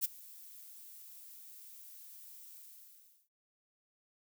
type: noise with ADSR envelope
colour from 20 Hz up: violet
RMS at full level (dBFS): -30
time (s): 0.01-3.29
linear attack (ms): 35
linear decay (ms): 19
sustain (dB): -23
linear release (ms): 730
effects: none